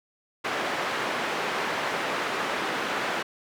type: band-pass noise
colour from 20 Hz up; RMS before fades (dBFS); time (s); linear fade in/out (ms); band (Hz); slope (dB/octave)
white; -29; 0.44-3.23; 10; 240 to 1800; 12
effects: none